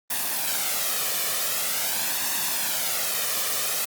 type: noise with flanger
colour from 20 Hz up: white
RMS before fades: -26 dBFS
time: 0.1-3.85 s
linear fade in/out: 5 ms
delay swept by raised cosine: 1.1 to 1.69 ms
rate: 0.45 Hz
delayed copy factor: +0.55
effects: high-pass 200 Hz 12 dB/octave + Opus 32 kbps